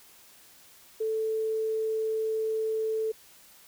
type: tone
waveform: sine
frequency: 440 Hz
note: A4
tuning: in tune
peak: -26 dBFS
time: 1-3.12 s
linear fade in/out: 10 ms
effects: white hiss -55 dBFS RMS until 3.67 s